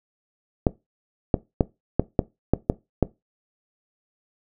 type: clicks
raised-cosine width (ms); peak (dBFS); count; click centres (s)
2; -3; 8; 0.668 / 1.342 / 1.608 / 1.996 / 2.192 / 2.536 / 2.699 / 3.027
effects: noise-tail reverb RT60 0.2 s tail -19 dB re dry